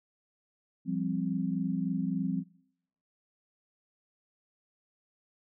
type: chord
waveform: sine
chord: F suspended second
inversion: none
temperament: equal with one note detuned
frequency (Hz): 172.51 / 196 / 261.6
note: F3 / G3 / C4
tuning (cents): -21 / 0 / 0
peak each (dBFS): -33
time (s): 0.85-2.44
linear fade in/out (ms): 50
effects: noise-tail reverb RT60 0.8 s tail -24 dB re dry